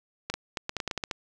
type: clicks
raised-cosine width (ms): 0.2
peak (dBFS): -13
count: 11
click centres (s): 0.3 / 0.34 / 0.572 / 0.694 / 0.767 / 0.802 / 0.877 / 0.912 / 0.977 / 1.038 / 1.112
effects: none